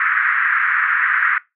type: band-pass noise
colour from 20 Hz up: white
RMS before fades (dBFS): -17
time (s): 0-1.38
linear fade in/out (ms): 2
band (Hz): 1300 to 1900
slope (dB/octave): 48
effects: noise-tail reverb RT60 0.2 s tail -20 dB re dry